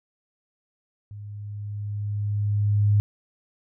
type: tone with level ramp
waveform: sine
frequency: 103.3 Hz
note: G#2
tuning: 9 cents flat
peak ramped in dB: -36 to -15 dBFS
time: 1.11-3 s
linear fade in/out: 0 ms
effects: none